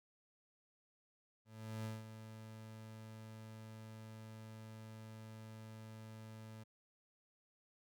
30% pulse tone with ADSR envelope, 110 Hz, A2, in tune, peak -38 dBFS, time 1.45-6.64 s, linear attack 400 ms, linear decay 180 ms, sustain -10 dB, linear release 15 ms, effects none

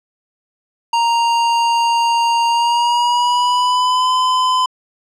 square tone with pitch glide, 932.3 to 1016.7 Hz, A#5 to B5, 0 to +50 cents, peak -13 dBFS, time 0.93-4.66 s, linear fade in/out 5 ms, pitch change +150 cents, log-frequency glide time 2.48-4.11 s, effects low-pass 6000 Hz 12 dB/octave

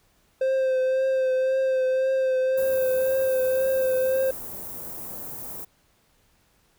triangle tone with vibrato, 523 Hz, C5, 1 cent flat, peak -18 dBFS, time 0.41-4.31 s, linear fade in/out 5 ms, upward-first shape triangle, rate 1.9 Hz, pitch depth 26 cents each way
white band-stop noise, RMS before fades -36 dBFS, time 2.57-5.65 s, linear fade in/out 10 ms, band 720 to 15000 Hz, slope 12 dB/octave
effects pink hiss -64 dBFS RMS until 6.78 s

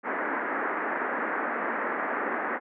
white band-pass noise, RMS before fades -30 dBFS, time 0.03-2.6 s, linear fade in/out 50 ms, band 220 to 1900 Hz, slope 48 dB/octave, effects none

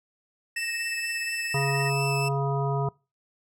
sawtooth tone with vibrato, 2637 Hz, E7, in tune, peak -26 dBFS, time 0.56-2.29 s, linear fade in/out 10 ms, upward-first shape triangle, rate 4.2 Hz, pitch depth 10 cents each way
sine tone with tremolo, 1864.7 Hz, A#6, in tune, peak -30 dBFS, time 0.56-1.9 s, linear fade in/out 2 ms, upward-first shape sine, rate 17 Hz, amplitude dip 75%
harmonic tone, 138.59 Hz, C#3, in tune, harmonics 1 / 3 / 5 / 7 / 9, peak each -25 / -31 / -33 / -33 / -37 dBFS, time 1.54-2.89 s, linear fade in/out 5 ms
effects noise-tail reverb RT60 0.3 s tail -25 dB re dry + low-pass 12000 Hz 12 dB/octave

